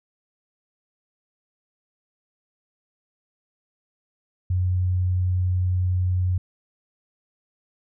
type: tone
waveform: sine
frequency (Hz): 91.1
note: F#2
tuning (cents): -26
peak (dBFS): -19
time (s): 4.5-6.38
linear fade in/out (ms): 5
effects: none